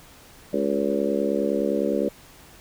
harmonic tone with a mistuned harmonic, 69.8 Hz, C#2, 13 cents sharp, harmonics 3 / 4 / 5 / 6 / 7 / 8, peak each -28 / -28 / -28 / -28 / -28 / -28 dBFS, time 0.53-2.09 s, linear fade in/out 5 ms, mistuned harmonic 8, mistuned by +19 cents, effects pink hiss -49 dBFS RMS until 2.6 s

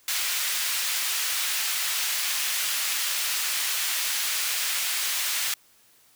pink high-pass noise, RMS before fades -27 dBFS, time 0.08-5.54 s, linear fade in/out 2 ms, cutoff 2100 Hz, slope 12 dB/octave, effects white hiss -59 dBFS RMS until 6.15 s

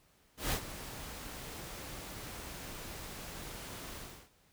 pink noise with ADSR envelope, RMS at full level -32 dBFS, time 0.37-4.3 s, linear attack 150 ms, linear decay 82 ms, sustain -13 dB, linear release 330 ms, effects pink hiss -68 dBFS RMS until 4.52 s

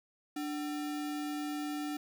sine tone with sample-and-hold, 295.4 Hz, D4, 10 cents sharp, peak -34 dBFS, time 0.36-1.97 s, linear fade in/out 5 ms, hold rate 1050 Hz, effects none

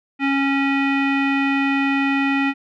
square tone with low-pass filter, 275.3 Hz, C#4, 12 cents flat, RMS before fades -19 dBFS, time 0.19-2.54 s, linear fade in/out 50 ms, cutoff 2300 Hz, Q 5.5, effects none

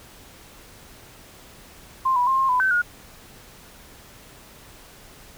sine tone with pitch steps, 1049 / 981 / 1060 / 1066 / 1001 / 1535 / 1436 Hz, C6 / B5 / C6 / C6 / B5 / G6 / F6, +4 / -12 / +22 / +32 / +23 / -37 / +48 cents, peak -17 dBFS, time 2.05-2.82 s, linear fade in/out 10 ms, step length 110 ms, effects pink hiss -47 dBFS RMS until 5.37 s

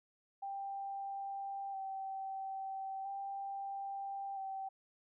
sine tone with vibrato, 781 Hz, G5, 7 cents flat, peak -39 dBFS, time 0.42-4.69 s, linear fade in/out 10 ms, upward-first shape square, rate 0.38 Hz, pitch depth 17 cents each way, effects none

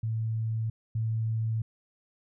sine tone pair in turn, 111.7 / 111.7 Hz, A2 / A2, +27 / +27 cents, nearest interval unison, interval 0 cents, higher neither, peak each -27 / -26 dBFS, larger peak second, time 0.03-0.7 / 0.95-1.62 s, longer neither, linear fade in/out 5 ms, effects none

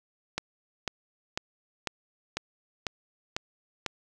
click train, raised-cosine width 0.2 ms, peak -12 dBFS, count 8, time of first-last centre 0.38-3.863 s, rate 2.01 Hz, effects none

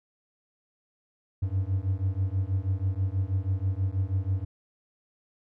triangle beating tone pair, 92.5 / 98.7 Hz, F#2 / G2, 0 / +12 cents, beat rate 6.2 Hz, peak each -26 dBFS, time 1.42-4.45 s, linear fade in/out 10 ms, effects none

